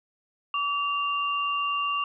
sine tone pair together, 1149 / 2784 Hz, D6 / F7, -38 / -6 cents, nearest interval octave + minor third, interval 1532 cents, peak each -26 / -29 dBFS, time 0.54-2.04 s, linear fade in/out 2 ms, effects none

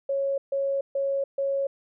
sine tone bursts, 551 Hz, C#5, 11 cents flat, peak -23 dBFS, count 4, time 0.09-1.67 s, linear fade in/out 5 ms, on 290 ms, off 140 ms, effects none

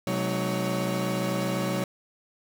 35% pulse tone cluster, 128.8 / 186.1 / 214.1 / 314.6 / 560 Hz, C3 / F#3 / A3 / D#4 / C#5, -27 / +10 / -47 / +19 / +18 cents, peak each -31 / -28 / -34 / -33 / -30 dBFS, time 0.07-1.84 s, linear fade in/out 2 ms, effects none

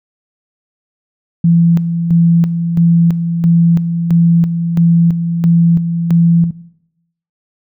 sine tone with tremolo, 168.7 Hz, E3, 40 cents sharp, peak -6 dBFS, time 1.44-6.51 s, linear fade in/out 5 ms, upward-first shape square, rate 1.5 Hz, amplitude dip 55%, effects noise-tail reverb RT60 0.8 s tail -18 dB re dry

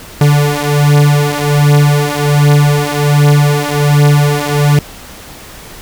45% pulse beating tone pair, 145.3 / 146.6 Hz, D3 / D3, -18 / -3 cents, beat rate 1.3 Hz, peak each -10 dBFS, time 0.21-4.79 s, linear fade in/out 2 ms, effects pink hiss -32 dBFS RMS until 5.81 s

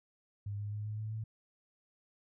sine tone with pitch steps, 101.8 / 103.4 / 105.03 / 106.68 / 108.35 / 110.06 Hz, G#2 / G#2 / G#2 / G#2 / A2 / A2, -34 / -7 / +20 / +47 / -26 / +1 cents, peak -36 dBFS, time 0.46-1.24 s, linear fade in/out 5 ms, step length 130 ms, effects none

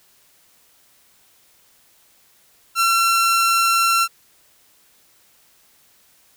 sawtooth tone, 1356 Hz, E6, 49 cents sharp, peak -11 dBFS, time 2.75-4.08 s, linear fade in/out 50 ms, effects white hiss -56 dBFS RMS until 6.36 s

